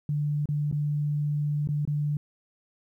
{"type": "tone with dropouts", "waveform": "sine", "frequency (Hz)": 147.5, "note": "D3", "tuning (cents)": 8, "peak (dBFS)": -24, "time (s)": [0.09, 2.17], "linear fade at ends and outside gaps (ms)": 2, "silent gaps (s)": [[0.457, 0.488], [0.714, 0.725], [1.674, 1.688], [1.852, 1.875]], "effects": ["11-bit"]}